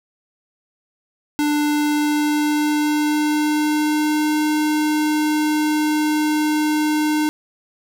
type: tone with pitch glide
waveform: square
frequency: 296.1 to 304.1 Hz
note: D4 to D#4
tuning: +14 to -40 cents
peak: -17 dBFS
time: 1.39-7.29 s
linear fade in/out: 0 ms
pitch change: +46 cents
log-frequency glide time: 1.51-4.4 s
effects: none